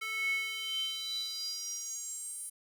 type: tone with high-pass filter sweep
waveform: square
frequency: 440 Hz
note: A4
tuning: in tune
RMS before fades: -37 dBFS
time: 0.01-2.5 s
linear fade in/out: 10 ms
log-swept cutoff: 1800 to 9700 Hz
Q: 8.7
effects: none